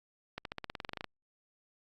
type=accelerating click train; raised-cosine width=0.3 ms; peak=-22 dBFS; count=14; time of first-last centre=0.38-1.043 s; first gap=72 ms; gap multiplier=0.94; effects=Opus 48 kbps